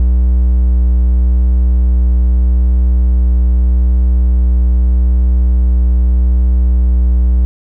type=tone with vibrato; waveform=triangle; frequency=61.2 Hz; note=B1; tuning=15 cents flat; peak=-5 dBFS; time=0-7.45 s; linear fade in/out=0 ms; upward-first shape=sine; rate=0.81 Hz; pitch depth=8 cents each way; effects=none